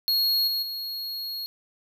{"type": "tone with level steps", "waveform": "square", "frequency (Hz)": 4305, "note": "C8", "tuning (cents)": 49, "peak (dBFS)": [-21, -25, -31], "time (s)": [0.08, 1.46], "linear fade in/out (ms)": 0, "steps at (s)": [0.47, 0.62], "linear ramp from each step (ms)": 10, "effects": []}